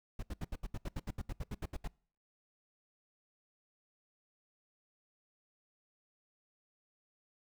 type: noise bursts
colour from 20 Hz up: brown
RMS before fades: -38 dBFS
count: 16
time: 0.19-1.877 s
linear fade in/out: 5 ms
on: 37 ms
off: 73 ms
effects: noise-tail reverb RT60 0.5 s tail -25 dB re dry